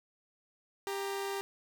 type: tone pair together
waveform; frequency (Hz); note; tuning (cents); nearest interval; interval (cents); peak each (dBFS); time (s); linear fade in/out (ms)
sawtooth; 395.3 / 933.7; G4 / A#5; +15 / +3; octave + minor third; 1488; -31 / -39; 0.87-1.41; 0
effects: none